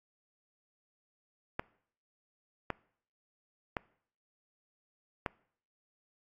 clicks, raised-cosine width 0.5 ms, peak -17 dBFS, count 4, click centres 1.595 / 2.703 / 3.768 / 5.262 s, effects noise-tail reverb RT60 0.6 s tail -23 dB re dry + AAC 32 kbps

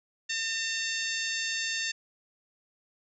harmonic tone with a mistuned harmonic, 904 Hz, A5, 47 cents sharp, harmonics 2 / 3 / 4 / 5 / 6 / 7 / 8, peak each -34 / -36 / -37 / -38 / -39 / -39 / -40 dBFS, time 0.29-1.92 s, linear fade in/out 10 ms, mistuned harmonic 6, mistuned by -33 cents, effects none

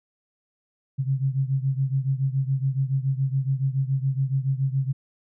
sine beating tone pair, 132.6 / 139.7 Hz, C3 / C#3, +23 / +14 cents, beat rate 7.1 Hz, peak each -23 / -26 dBFS, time 0.98-4.93 s, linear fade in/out 20 ms, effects none

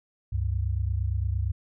sine tone pair together, 69.3 / 98 Hz, C#2 / G2, 0 / 0 cents, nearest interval tritone, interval 600 cents, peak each -27 dBFS, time 0.32-1.52 s, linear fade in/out 10 ms, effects none

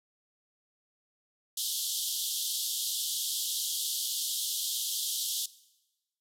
pink band-pass noise, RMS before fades -33 dBFS, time 1.57-5.46 s, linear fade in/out 5 ms, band 3100 to 15000 Hz, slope 96 dB/octave, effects noise-tail reverb RT60 1.0 s tail -19 dB re dry

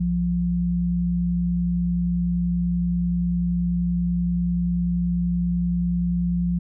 sine tone pair together, 61.74 / 174.85 Hz, B1 / F3, 0 / +2 cents, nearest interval octave + tritone, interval 1802 cents, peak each -28 / -20 dBFS, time 0-6.59 s, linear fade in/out 10 ms, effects none

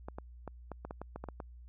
clicks, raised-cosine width 1 ms, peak -27 dBFS, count 11, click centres 0.085 / 0.185 / 0.477 / 0.717 / 0.85 / 0.909 / 1.016 / 1.16 / 1.24 / 1.287 / 1.402 s, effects added 60 Hz sine -49 dBFS peak until 1.68 s

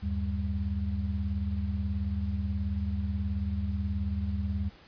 sine tone cluster, 77.7 / 96.2 / 199.1 Hz, D#2 / G2 / G3, -2 / -32 / +27 cents, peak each -30 / -35 / -34 dBFS, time 0.02-4.7 s, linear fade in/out 20 ms, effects pink hiss -55 dBFS RMS until 4.87 s + resampled to 11025 Hz

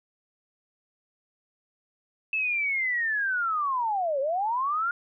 sine linear two-way sweep, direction down then up, 2637 to 523.3 to 1431 Hz, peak -24 dBFS, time 2.33-4.91 s, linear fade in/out 2 ms, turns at 4.2 s, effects none

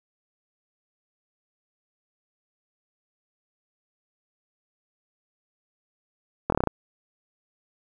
slowing click train, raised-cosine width 1 ms, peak -8 dBFS, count 7, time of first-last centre 6.5-6.673 s, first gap 23 ms, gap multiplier 1.09, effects 8-bit

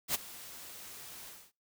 white noise with ADSR envelope, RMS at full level -29 dBFS, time 0.08-1.52 s, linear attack 65 ms, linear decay 18 ms, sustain -19 dB, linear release 250 ms, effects noise-tail reverb RT60 0.3 s tail -25 dB re dry

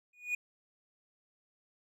triangle tone with exponential growth, 2459 Hz, D#7, 21 cents flat, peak -26 dBFS, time 0.13-0.35 s, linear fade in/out 5 ms, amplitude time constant 47 ms, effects none

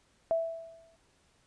sine tone with exponential decay, 659.3 Hz, E5, in tune, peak -23 dBFS, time 0.31-0.96 s, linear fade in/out 0 ms, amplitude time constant 140 ms, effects pink hiss -68 dBFS RMS until 1.46 s + resampled to 22050 Hz

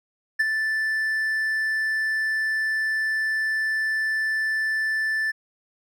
triangle tone with ADSR envelope, 1760 Hz, A6, in tune, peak -14 dBFS, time 0.39-5.32 s, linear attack 13 ms, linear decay 26 ms, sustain -6 dB, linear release 18 ms, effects none

